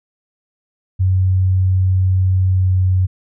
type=tone with pitch glide; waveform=sine; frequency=93.4 to 92.75 Hz; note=F#2 to F#2; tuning=+17 to +5 cents; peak=-11 dBFS; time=0.99-3.07 s; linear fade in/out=20 ms; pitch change=-12 cents; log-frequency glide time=2.5-2.71 s; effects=none